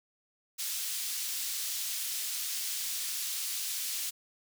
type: high-pass noise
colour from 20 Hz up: pink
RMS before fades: -35 dBFS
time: 0.58-4.11 s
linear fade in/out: 20 ms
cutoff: 4200 Hz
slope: 12 dB/octave
effects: none

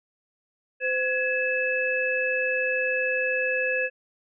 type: tone cluster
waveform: sine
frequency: 514 / 1678 / 2611 Hz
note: C5 / G#6 / E7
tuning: -31 / +17 / -17 cents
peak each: -27 dBFS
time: 0.8-3.9 s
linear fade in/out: 50 ms
effects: none

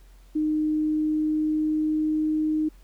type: tone with pitch glide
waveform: sine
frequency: 307.2 to 309.3 Hz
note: D#4 to D#4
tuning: -22 to -10 cents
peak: -21 dBFS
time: 0.35-2.69 s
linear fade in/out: 10 ms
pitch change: +12 cents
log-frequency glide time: 0.68-2.34 s
effects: added 44 Hz sine -48 dBFS peak until 2.83 s + pink hiss -61 dBFS RMS until 2.83 s

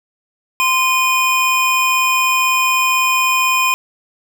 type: tone pair together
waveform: square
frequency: 1036 / 2466 Hz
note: C6 / D#7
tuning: -17 / -16 cents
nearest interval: octave + minor third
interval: 1501 cents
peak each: -16 dBFS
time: 0.6-3.74 s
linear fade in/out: 0 ms
effects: none

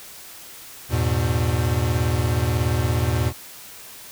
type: chord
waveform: square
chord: E major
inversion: none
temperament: equal with one note detuned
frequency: 82.41 / 103.83 / 120.65 Hz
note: E2 / G#2 / B2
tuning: 0 / 0 / -40 cents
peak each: -24 / -26 / -23 dBFS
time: 0.89-3.33 s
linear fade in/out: 50 ms
effects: white hiss -41 dBFS RMS until 4.11 s

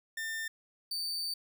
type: tone pair in turn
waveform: 40% pulse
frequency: 1800 / 4583 Hz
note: A6 / D8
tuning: +39 / -43 cents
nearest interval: octave + major third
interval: 1618 cents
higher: second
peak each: -34 / -32 dBFS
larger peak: second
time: 0.17-0.48 / 0.91-1.34 s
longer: second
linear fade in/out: 5 ms
effects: none

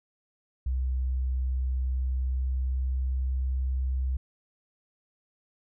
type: tone with pitch glide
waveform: sine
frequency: 64.1 to 64.88 Hz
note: C2 to C2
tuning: -35 to -14 cents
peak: -25 dBFS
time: 0.66-4.17 s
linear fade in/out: 5 ms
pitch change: +21 cents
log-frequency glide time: 1.55-3.56 s
effects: none

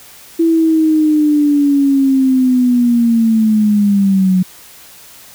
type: linear sweep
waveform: sine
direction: down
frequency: 332.3 to 182.4 Hz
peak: -8 dBFS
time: 0.39-4.43 s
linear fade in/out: 10 ms
effects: white hiss -39 dBFS RMS until 5.34 s

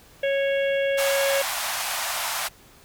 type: harmonic tone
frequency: 552 Hz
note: C#5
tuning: 7 cents flat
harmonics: 1 / 3 / 4 / 5 / 6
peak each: -21 / -31 / -33 / -35 / -37 dBFS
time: 0.23-1.42 s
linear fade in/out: 5 ms
type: band-pass noise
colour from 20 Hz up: pink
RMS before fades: -28 dBFS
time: 0.97-2.49 s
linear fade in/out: 20 ms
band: 660 to 16000 Hz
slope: 48 dB/octave
effects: pink hiss -52 dBFS RMS until 2.84 s

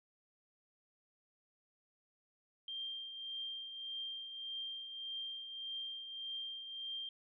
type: tone with tremolo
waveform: sine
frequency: 3179 Hz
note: G7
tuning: 24 cents sharp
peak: -39 dBFS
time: 2.68-7.09 s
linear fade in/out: 2 ms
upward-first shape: triangle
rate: 1.7 Hz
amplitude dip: 55%
effects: none

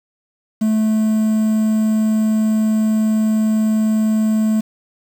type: tone with quantisation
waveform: triangle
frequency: 217.4 Hz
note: A3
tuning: 21 cents flat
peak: -11 dBFS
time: 0.61-4.61 s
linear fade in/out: 10 ms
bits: 6
effects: none

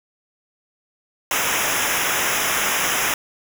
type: noise with comb filter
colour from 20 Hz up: pink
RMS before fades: -21 dBFS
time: 1.31-3.14 s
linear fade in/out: 2 ms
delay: 0.23 ms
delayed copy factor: -0.95
effects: none

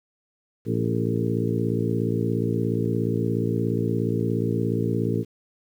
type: harmonic tone with a mistuned harmonic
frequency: 57 Hz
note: A#1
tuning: 38 cents flat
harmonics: 2 / 3 / 4 / 5 / 6 / 7 / 8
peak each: -26 / -28 / -29 / -30 / -31 / -31 / -32 dBFS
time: 0.65-5.25 s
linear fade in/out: 50 ms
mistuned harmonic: 7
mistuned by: +41 cents
effects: 9-bit

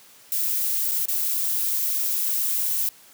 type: noise with dropouts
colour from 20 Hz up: violet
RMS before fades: -24 dBFS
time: 0.32-2.89 s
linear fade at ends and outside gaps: 1 ms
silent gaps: 0.913-0.917 / 1.056-1.084 s
effects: white hiss -51 dBFS RMS until 3.13 s + high-pass 100 Hz 12 dB/octave

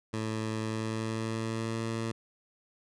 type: tone with pitch glide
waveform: 15% pulse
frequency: 110 to 113.42 Hz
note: A2 to A#2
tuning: 0 to -47 cents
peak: -25 dBFS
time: 0.13-2.12 s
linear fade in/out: 10 ms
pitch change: +53 cents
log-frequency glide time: 0.63-1.81 s
effects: resampled to 22050 Hz

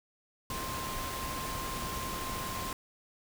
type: tone in noise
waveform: sine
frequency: 1052 Hz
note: C6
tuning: 9 cents sharp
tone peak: -39 dBFS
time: 0.5-2.73 s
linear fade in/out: 2 ms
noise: pink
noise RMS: -38 dBFS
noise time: 0.5-2.73 s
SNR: -4 dB
effects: none

